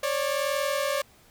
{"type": "tone pair together", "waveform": "sawtooth", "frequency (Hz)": [546.2, 587.3], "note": ["C#5", "D5"], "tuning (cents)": [-26, 0], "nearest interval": "minor second", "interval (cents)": 126, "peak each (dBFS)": -24, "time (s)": [0.03, 1.02], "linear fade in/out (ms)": 5, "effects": ["pink hiss -57 dBFS RMS until 1.3 s"]}